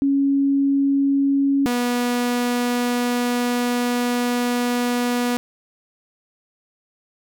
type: tone pair in turn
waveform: sine / sawtooth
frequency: 277.2 / 243.5 Hz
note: C#4 / B3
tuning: 0 / -24 cents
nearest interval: major second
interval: 224 cents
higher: first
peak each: -15 dBFS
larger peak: neither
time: 0.02-1.66 / 1.66-5.37 s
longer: second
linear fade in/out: 0 ms
effects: none